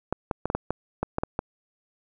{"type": "clicks", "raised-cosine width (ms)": 1, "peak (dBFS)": -11, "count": 10, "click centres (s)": [0.126, 0.312, 0.456, 0.501, 0.55, 0.706, 1.03, 1.184, 1.235, 1.391], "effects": []}